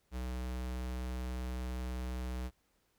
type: tone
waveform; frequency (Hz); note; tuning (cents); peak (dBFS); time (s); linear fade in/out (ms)
square; 62.6; B1; +24; -37; 0.11-2.51; 50
effects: pink hiss -75 dBFS RMS until 2.98 s